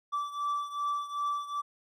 triangle beating tone pair, 1161 / 1163.6 Hz, D6 / D6, -20 / -16 cents, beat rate 2.6 Hz, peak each -30 / -34 dBFS, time 0.12-1.62 s, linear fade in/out 20 ms, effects none

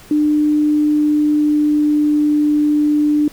sine tone with pitch glide, 300 to 297.8 Hz, D4 to D4, +37 to +24 cents, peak -11 dBFS, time 0.11-3.28 s, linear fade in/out 2 ms, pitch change -13 cents, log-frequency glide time 0.57-2.4 s, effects pink hiss -42 dBFS RMS until 3.32 s

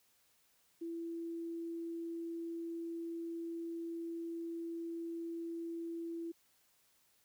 sine tone, 334.4 Hz, E4, 25 cents sharp, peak -39 dBFS, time 0.81-6.32 s, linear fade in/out 10 ms, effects white hiss -72 dBFS RMS until 7.24 s

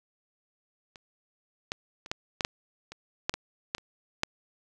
clicks, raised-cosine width 0.2 ms, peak -29 / -14 / -26 / -12 / -12 / -7 / -25 / -8 / -15 / -11 / -28 / -8 dBFS, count 12, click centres 0.958 / 1.719 / 2.061 / 2.115 / 2.408 / 2.449 / 2.92 / 3.295 / 3.34 / 3.749 / 3.782 / 4.234 s, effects none

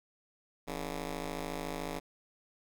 10% pulse ring-modulated tone, 146.83 Hz, D3, in tune, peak -25 dBFS, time 0.67-2 s, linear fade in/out 20 ms, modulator 120 Hz, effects none

